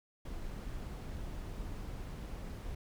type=noise; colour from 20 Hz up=brown; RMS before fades=-42 dBFS; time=0.25-2.75 s; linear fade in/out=5 ms; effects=none